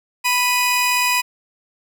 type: tone pair together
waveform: sawtooth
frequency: 987.8 / 2489 Hz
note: B5 / D#7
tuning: 0 / 0 cents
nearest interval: octave + major third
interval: 1600 cents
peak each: -15 dBFS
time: 0.24-1.22 s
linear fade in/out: 20 ms
effects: none